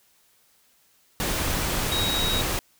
sine tone in noise, 3802 Hz, A#7, 33 cents sharp, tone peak -25 dBFS, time 1.92-2.41 s, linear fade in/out 0 ms, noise pink, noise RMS -26 dBFS, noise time 1.2-2.59 s, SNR -2 dB, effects white hiss -62 dBFS RMS until 2.79 s

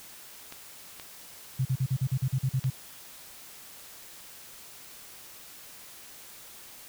clicks, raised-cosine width 0.2 ms, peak -24 dBFS, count 3, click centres 0.524 / 0.998 / 2.641 s
sine tone bursts, 130.81 Hz, C3, in tune, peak -23 dBFS, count 11, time 1.59-2.703 s, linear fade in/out 10 ms, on 63 ms, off 42 ms
effects white hiss -48 dBFS RMS until 6.88 s

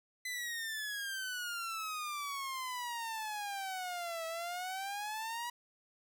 sawtooth exponential two-way sweep, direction down then up, 2024 to 649 to 970 Hz, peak -34 dBFS, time 0.25-5.5 s, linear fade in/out 5 ms, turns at 4.26 s, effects none

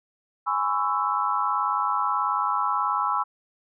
sine chord, C# minor seventh, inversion second, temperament equal with one note detuned, 830.6 / 1010.3 / 1108.7 / 1318.5 Hz, G#5 / B5 / C#6 / E6, 0 / +39 / 0 / 0 cents, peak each -29 / -27 / -28 / -26 dBFS, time 0.46-3.24 s, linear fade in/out 20 ms, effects none

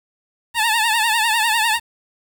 15% pulse tone with vibrato, 897 Hz, A5, 33 cents sharp, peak -9 dBFS, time 0.54-1.8 s, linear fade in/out 50 ms, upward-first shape triangle, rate 10 Hz, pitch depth 110 cents each way, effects 7-bit

